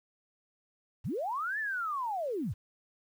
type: linear two-way sweep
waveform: sine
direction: up then down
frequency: 63.6 to 1796 to 63.6 Hz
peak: -31 dBFS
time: 1.04-2.54 s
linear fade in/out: 20 ms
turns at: 1.59 s
effects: 10-bit